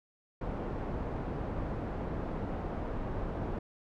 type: low-pass noise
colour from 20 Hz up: pink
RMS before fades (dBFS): -36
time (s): 0.41-3.59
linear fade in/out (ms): 5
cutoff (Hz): 860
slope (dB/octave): 12
effects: none